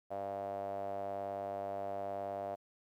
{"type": "tone with band-pass filter", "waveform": "sawtooth", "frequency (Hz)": 99, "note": "G2", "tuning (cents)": 18, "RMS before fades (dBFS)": -40, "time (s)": [0.1, 2.56], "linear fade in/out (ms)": 20, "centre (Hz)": 650, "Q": 9.3, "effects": ["12-bit"]}